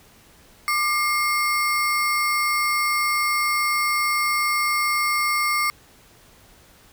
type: ring-modulated tone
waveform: square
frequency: 1661.2 Hz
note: G#6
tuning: in tune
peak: -17 dBFS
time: 0.68-5.7 s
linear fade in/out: 0 ms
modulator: 470 Hz
effects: pink hiss -52 dBFS RMS until 6.92 s